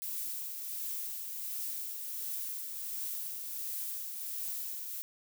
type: noise with tremolo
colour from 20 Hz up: violet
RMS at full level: -37 dBFS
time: 0.02-5.02 s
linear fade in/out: 0 ms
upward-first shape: triangle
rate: 1.4 Hz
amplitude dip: 40%
effects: none